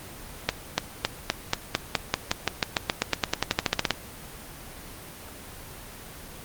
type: accelerating click train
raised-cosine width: 0.2 ms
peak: -3 dBFS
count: 25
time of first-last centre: 0.49-3.907 s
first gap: 290 ms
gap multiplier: 0.93
effects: pink hiss -42 dBFS RMS until 6.44 s + Opus 24 kbps